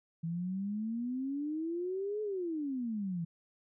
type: exponential two-way sweep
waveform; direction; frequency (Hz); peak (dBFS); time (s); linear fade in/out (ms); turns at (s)
sine; up then down; 162.3 to 431.4 to 162.3; -33; 0.23-3.25; 10; 2.22
effects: none